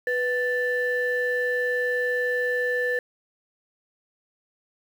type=tone pair together; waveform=sine; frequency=493.9 / 1760 Hz; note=B4 / A6; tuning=0 / 0 cents; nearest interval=octave + minor seventh; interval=2200 cents; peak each=-24 dBFS; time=0.07-2.99 s; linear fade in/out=2 ms; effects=tanh soft clip ceiling -16 dBFS + 8-bit